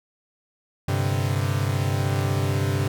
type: chord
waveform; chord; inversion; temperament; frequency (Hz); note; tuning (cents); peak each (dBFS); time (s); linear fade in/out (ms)
45% pulse; G suspended fourth; none; equal; 98 / 130.81 / 146.83; G2 / C3 / D3; 0 / 0 / 0; -24 / -25 / -30; 0.88-2.88; 5
effects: none